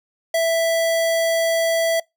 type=tone; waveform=square; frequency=660 Hz; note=E5; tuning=2 cents sharp; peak=-17 dBFS; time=0.34-2 s; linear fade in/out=5 ms; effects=noise-tail reverb RT60 0.2 s tail -26 dB re dry